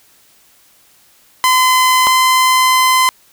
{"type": "tone pair in turn", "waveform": "sawtooth", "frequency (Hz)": [1023, 1028.5], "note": ["C6", "C6"], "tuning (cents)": [-39, -30], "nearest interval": "unison", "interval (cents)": 9, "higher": "second", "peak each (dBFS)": -5, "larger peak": "neither", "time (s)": [[1.44, 2.07], [2.07, 3.09]], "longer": "second", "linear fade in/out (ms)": 0, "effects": ["white hiss -50 dBFS RMS until 3.32 s"]}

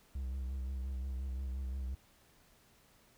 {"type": "tone with vibrato", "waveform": "triangle", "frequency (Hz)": 65.41, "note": "C2", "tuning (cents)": 0, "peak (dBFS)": -34, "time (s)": [0.15, 1.95], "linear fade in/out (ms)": 5, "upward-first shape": "sine", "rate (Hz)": 5.7, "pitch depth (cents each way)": 54, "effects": ["pink hiss -66 dBFS RMS until 3.17 s"]}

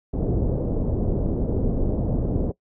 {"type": "low-pass noise", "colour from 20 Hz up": "pink", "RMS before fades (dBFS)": -23, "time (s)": [0.13, 2.52], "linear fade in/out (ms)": 10, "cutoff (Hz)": 520, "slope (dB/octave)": 24, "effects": ["noise-tail reverb RT60 0.1 s tail -21 dB re dry"]}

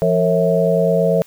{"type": "tone cluster", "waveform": "sine", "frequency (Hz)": [170.7, 454.8, 544, 652], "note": ["F3", "A#4", "C#5", "E5"], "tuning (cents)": [-39, -43, -33, -19], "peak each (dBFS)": -18, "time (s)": [0.02, 1.22], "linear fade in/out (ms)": 0, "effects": ["white hiss -48 dBFS RMS until 1.26 s"]}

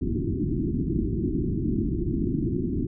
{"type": "low-pass noise", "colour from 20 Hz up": "white", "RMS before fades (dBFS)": -26, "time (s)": [0.01, 2.87], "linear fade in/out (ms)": 10, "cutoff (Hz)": 370, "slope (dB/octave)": 96, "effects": []}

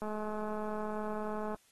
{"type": "click train", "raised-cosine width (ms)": 1, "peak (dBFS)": -26, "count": 326, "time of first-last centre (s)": [0.02, 1.546], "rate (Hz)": 213, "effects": ["white hiss -67 dBFS RMS until 1.71 s", "AAC 32 kbps"]}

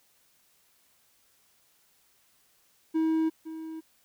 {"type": "tone with echo", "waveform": "triangle", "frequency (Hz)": 320.1, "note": "D#4", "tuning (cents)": 49, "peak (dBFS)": -21, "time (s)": [2.94, 3.3], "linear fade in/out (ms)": 20, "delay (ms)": 510, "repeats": 1, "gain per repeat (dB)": -13, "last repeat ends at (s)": 3.81, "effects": ["white hiss -66 dBFS RMS until 4.04 s"]}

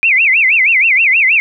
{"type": "tone with vibrato", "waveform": "sine", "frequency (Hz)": 2353, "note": "D7", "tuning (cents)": 3, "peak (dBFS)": -7, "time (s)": [0.03, 1.4], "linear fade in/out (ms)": 0, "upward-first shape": "sine", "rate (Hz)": 6.3, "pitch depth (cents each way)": 270, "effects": []}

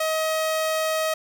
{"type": "tone", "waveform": "sawtooth", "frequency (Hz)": 633, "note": "D#5", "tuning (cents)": 30, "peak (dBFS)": -18, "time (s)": [0, 1.14], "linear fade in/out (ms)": 5, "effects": ["10-bit"]}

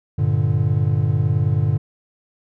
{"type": "chord", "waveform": "triangle", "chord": "G minor", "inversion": "none", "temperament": "equal", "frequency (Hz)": [98, 116.54, 146.83], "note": ["G2", "Bb2", "D3"], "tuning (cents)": [0, 0, 0], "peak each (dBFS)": -18, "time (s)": [0.18, 1.78], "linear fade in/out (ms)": 10, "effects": []}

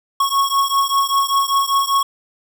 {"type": "beating tone pair", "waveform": "square", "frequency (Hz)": [1100, 1105.1], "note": ["C#6", "C#6"], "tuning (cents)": [-14, -6], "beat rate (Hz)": 5.1, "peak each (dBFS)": [-18, -19], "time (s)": [0.2, 2.03], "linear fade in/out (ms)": 5, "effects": []}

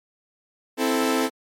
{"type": "chord", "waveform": "sawtooth", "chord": "A minor", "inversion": "first", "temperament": "equal", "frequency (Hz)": [261.6, 329.6, 440], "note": ["C4", "E4", "A4"], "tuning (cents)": [0, 0, 0], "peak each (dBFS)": [-19, -22, -21], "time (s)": [0.77, 1.3], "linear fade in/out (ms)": 50, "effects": ["MP3 64 kbps"]}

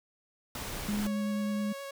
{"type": "noise", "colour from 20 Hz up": "pink", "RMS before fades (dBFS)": -38, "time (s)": [0.55, 1.07], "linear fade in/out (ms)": 2}
{"type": "tone", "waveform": "sine", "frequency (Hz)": 207.7, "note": "G#3", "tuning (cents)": 0, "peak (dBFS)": -29, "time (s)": [0.88, 1.73], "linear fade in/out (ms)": 10}
{"type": "tone with vibrato", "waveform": "sawtooth", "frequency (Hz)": 554.4, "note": "C#5", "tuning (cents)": 0, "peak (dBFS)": -35, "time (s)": [1.06, 1.91], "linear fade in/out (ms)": 5, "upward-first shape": "sine", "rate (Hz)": 9.6, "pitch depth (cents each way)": 13}
{"effects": []}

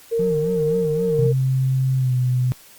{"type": "tone with tremolo", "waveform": "sine", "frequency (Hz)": 460.4, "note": "A#4", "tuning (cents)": -22, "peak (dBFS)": -17, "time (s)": [0.11, 1.33], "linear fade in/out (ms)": 20, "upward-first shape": "sine", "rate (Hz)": 2.1, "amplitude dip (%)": 25}
{"type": "tone with vibrato", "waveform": "triangle", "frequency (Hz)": 165.1, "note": "E3", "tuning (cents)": 3, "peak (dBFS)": -21, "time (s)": [0.19, 1.27], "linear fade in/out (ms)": 5, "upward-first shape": "sine", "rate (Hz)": 3.8, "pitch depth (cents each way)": 180}
{"type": "tone with pitch glide", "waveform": "sine", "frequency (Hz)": [131.5, 126.07], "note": ["C3", "B2"], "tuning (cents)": [9, 36], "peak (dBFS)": -16, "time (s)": [1.19, 2.52], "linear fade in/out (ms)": 0, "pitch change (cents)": -73, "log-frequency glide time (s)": [1.97, 2.13]}
{"effects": ["white hiss -47 dBFS RMS until 2.78 s", "Opus 48 kbps"]}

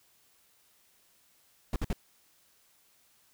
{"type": "noise bursts", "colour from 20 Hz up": "brown", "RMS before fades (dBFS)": -29, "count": 3, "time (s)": [1.73, 1.93], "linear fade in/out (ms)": 2, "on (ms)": 30, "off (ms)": 55, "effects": ["white hiss -66 dBFS RMS until 3.33 s"]}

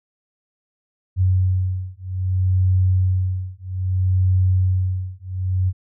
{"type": "beating tone pair", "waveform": "sine", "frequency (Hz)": [92.5, 93.12], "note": ["F#2", "F#2"], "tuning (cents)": [0, 12], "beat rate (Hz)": 0.62, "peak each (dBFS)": [-19, -19], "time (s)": [1.16, 5.73], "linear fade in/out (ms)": 50, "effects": []}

